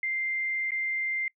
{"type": "tone with dropouts", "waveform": "sine", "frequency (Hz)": 2093, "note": "C7", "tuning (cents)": 0, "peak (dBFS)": -27, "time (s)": [0.03, 1.28], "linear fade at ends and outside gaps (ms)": 2, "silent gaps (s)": [0.707, 0.718], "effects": ["noise-tail reverb RT60 0.1 s tail -24 dB re dry"]}